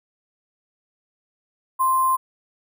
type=tone with sample-and-hold; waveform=sine; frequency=1046.5 Hz; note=C6; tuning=in tune; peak=-16 dBFS; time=1.79-2.17 s; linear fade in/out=20 ms; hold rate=11025 Hz; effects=none